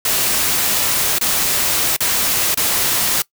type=noise with dropouts; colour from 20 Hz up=white; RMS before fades=-17 dBFS; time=0.05-3.22 s; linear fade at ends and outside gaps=2 ms; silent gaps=1.185-1.211 / 1.964-2.005 / 2.545-2.573 s; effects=noise-tail reverb RT60 0.1 s tail -21 dB re dry